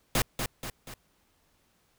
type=noise with echo; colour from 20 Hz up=pink; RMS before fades=-25 dBFS; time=0.15-0.22 s; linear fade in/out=2 ms; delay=240 ms; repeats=3; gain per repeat=-6 dB; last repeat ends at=0.94 s; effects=pink hiss -69 dBFS RMS until 1.98 s